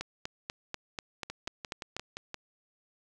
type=two click trains; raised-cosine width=0.2 ms; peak=-21 / -18 dBFS; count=7 / 9; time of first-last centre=1.3-2.343 / 0.01-1.966 s; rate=5.75 / 4.09 Hz; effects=none